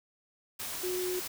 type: tone in noise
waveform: sine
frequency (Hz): 364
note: F#4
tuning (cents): -28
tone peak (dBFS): -31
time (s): 0.83-1.2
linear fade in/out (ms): 10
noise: white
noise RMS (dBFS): -38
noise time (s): 0.59-1.28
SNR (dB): +4
effects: none